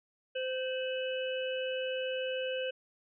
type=harmonic tone with a mistuned harmonic; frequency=517 Hz; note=C5; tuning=21 cents flat; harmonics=1 / 3 / 5 / 6; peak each=-33 / -43 / -43 / -41 dBFS; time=0.35-2.71 s; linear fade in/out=10 ms; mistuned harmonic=6; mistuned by=-80 cents; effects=none